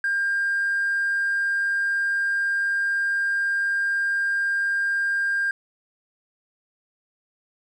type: tone with hard clipping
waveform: sine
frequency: 1601 Hz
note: G6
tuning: 36 cents sharp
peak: -21 dBFS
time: 0.04-5.51 s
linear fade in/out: 2 ms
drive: 1 dB
effects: none